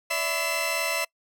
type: tone cluster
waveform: sawtooth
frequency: 576 / 654 / 1005 / 2054 / 2660 Hz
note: D5 / E5 / B5 / C7 / E7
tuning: -34 / -14 / +30 / -33 / +15 cents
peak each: -30 / -27 / -31 / -28 / -26 dBFS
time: 0.1-1.05 s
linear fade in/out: 10 ms
effects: noise-tail reverb RT60 0.1 s tail -25 dB re dry